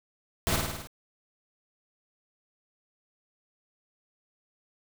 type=noise with echo; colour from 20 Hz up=pink; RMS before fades=-27 dBFS; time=0.47-0.56 s; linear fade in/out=0 ms; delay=52 ms; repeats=6; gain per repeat=-3 dB; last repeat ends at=0.872 s; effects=none